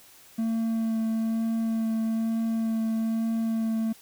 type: tone with vibrato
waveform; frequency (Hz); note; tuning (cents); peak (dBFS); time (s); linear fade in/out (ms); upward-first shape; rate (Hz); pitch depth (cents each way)
triangle; 224.5; A3; +35; -22; 0.38-3.93; 10; sine; 1.1; 12
effects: white hiss -53 dBFS RMS until 4.01 s